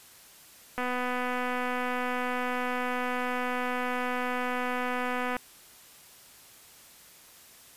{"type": "click train", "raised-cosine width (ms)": 0.5, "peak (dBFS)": -17, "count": 1143, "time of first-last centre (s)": [0.78, 5.366], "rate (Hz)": 249, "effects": ["white hiss -53 dBFS RMS until 7.76 s", "resampled to 32000 Hz"]}